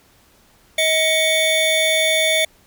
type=tone cluster; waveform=square; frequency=634 / 2232 / 3524 Hz; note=D#5 / C#7 / A7; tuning=+32 / +11 / +2 cents; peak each=-20 dBFS; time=0.78-2.45 s; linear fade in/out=5 ms; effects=pink hiss -54 dBFS RMS until 2.66 s